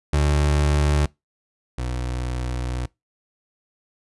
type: tone pair in turn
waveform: 30% pulse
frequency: 73.42 / 61.74 Hz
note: D2 / B1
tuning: 0 / 0 cents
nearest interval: minor third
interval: 300 cents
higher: first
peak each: -14 / -22 dBFS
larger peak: first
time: 0.13-1.06 / 1.78-2.86 s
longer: second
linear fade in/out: 5 ms
effects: noise-tail reverb RT60 0.2 s tail -23 dB re dry + resampled to 24000 Hz